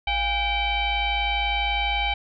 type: tone with frequency modulation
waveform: sine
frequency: 1568 Hz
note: G6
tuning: in tune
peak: -21 dBFS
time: 0.07-2.14 s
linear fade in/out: 5 ms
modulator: 756 Hz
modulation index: 2.2
effects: none